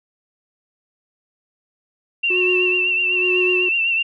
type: tone with vibrato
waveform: sine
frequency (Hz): 2714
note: E7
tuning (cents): +50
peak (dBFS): -16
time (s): 2.23-4.03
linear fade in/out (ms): 10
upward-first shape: triangle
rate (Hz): 8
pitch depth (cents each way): 57
type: tone with tremolo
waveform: triangle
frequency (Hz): 364.9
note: F#4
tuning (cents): -24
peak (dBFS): -16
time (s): 2.3-3.69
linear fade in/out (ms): 5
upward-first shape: sine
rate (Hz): 1.1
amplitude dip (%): 90
effects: none